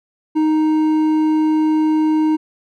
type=tone with hard clipping; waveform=triangle; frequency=311.1 Hz; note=D#4; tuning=in tune; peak=-14 dBFS; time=0.35-2.37 s; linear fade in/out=20 ms; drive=9 dB; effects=none

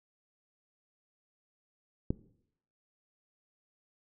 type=click; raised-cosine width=3 ms; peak=-16 dBFS; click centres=2.105 s; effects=noise-tail reverb RT60 0.7 s tail -19 dB re dry

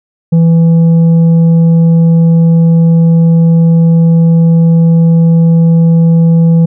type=tone with tanh clipping; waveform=sine; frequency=165.7 Hz; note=E3; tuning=9 cents sharp; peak=-4 dBFS; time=0.32-6.66 s; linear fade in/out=10 ms; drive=5 dB; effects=none

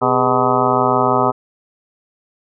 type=harmonic tone with a mistuned harmonic; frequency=126.1 Hz; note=B2; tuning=36 cents sharp; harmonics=1 / 2 / 3 / 4 / 5 / 6 / 7 / 8 / 9 / 10; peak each=-25 / -22 / -20 / -23 / -21 / -20 / -22 / -21 / -23 / -20 dBFS; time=0.01-1.32 s; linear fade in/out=20 ms; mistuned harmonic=3; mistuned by=+110 cents; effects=none

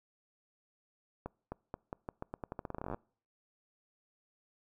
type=accelerating click train; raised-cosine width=1 ms; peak=-25 dBFS; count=23; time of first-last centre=1.26-2.945 s; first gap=260 ms; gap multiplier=0.85; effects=noise-tail reverb RT60 0.5 s tail -26 dB re dry

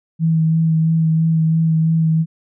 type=tone with vibrato; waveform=sine; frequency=161.3 Hz; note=E3; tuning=37 cents flat; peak=-12 dBFS; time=0.19-2.26 s; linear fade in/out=50 ms; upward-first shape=sine; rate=3 Hz; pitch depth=17 cents each way; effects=none

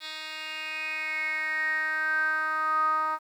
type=tone with band-pass filter sweep; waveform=10% pulse; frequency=312 Hz; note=D#4; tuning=5 cents sharp; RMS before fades=-29 dBFS; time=0-3.19 s; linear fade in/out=50 ms; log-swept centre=3400 to 1100 Hz; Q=8.5; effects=10-bit

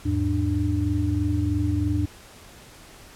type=tone cluster; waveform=sine; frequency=81.9 / 105 / 295.9 Hz; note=E2 / G#2 / D4; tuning=-11 / +19 / +13 cents; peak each=-25 dBFS; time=0.05-2.06 s; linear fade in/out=10 ms; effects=pink hiss -47 dBFS RMS until 3.15 s + low-pass 12000 Hz 12 dB/octave

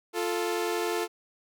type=tone pair together; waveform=sawtooth; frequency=349 / 440 Hz; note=F4 / A4; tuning=-1 / 0 cents; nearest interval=major third; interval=401 cents; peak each=-26 dBFS; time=0.13-1.08 s; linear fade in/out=50 ms; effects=none

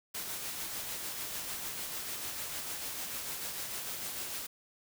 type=noise with tremolo; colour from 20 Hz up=white; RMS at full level=-38 dBFS; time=0.14-4.47 s; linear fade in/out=10 ms; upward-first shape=sine; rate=6.7 Hz; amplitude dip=30%; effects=none

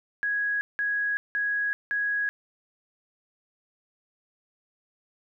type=tone bursts; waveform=sine; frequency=1661.2 Hz; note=G#6; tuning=in tune; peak=-24 dBFS; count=4; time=0.23-2.29 s; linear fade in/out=0 ms; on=380 ms; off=180 ms; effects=none

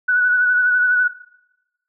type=tone with vibrato; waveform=sine; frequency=1480 Hz; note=F#6; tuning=in tune; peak=-13 dBFS; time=0.08-1.08 s; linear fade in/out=10 ms; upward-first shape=sine; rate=12 Hz; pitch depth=27 cents each way; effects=noise-tail reverb RT60 0.9 s tail -18 dB re dry

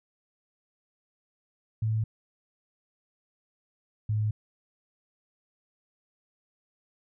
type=tone pair in turn; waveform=sine; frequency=110 / 107.05 Hz; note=A2 / A2; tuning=0 / -47 cents; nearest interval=unison; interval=47 cents; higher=first; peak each=-24 dBFS; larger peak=neither; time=1.82-2.04 / 4.09-4.31 s; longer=neither; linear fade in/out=5 ms; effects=none

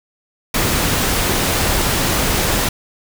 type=noise; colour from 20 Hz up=pink; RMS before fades=-17 dBFS; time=0.54-2.69 s; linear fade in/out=5 ms; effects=none

